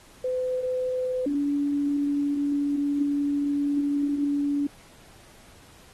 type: tone pair in turn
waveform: sine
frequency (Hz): 508 / 286.3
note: B4 / D4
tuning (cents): +49 / -44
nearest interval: minor seventh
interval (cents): 993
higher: first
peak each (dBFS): -24 / -22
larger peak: second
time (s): 0.24-1.26 / 1.26-4.67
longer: second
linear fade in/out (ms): 5
effects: pink hiss -53 dBFS RMS until 5.93 s + AAC 32 kbps